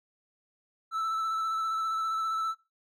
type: tone with vibrato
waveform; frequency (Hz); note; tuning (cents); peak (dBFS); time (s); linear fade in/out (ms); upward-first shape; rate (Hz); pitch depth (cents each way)
triangle; 1318.5; E6; 0; -26; 0.91-2.55; 50; square; 15; 15
effects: noise-tail reverb RT60 0.3 s tail -25 dB re dry